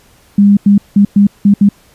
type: tone bursts at uneven times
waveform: sine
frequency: 202 Hz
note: G#3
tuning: 48 cents flat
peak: -3 dBFS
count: 6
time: 0.38-0.57 / 0.66-0.78 / 0.96-1.05 / 1.16-1.27 / 1.45-1.54 / 1.61-1.69 s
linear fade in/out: 5 ms
effects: pink hiss -47 dBFS RMS until 1.94 s + resampled to 32000 Hz